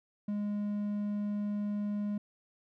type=tone; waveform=triangle; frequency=206.5 Hz; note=G#3; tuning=10 cents flat; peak=-29 dBFS; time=0.28-2.18 s; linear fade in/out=5 ms; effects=none